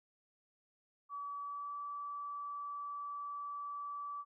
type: tone with pitch glide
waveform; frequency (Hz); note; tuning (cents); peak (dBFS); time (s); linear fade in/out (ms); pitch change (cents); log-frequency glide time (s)
sine; 1144 to 1154.6; D6 to D6; -46 to -30; -40; 1.09-4.25; 50; +16; 1.4-1.75
effects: none